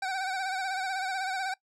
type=tone with vibrato; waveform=25% pulse; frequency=760 Hz; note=F#5; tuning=46 cents sharp; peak=-26 dBFS; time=0.02-1.54 s; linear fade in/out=5 ms; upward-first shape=sine; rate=16 Hz; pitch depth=57 cents each way; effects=noise-tail reverb RT60 0.1 s tail -21 dB re dry + low-pass 7000 Hz 12 dB/octave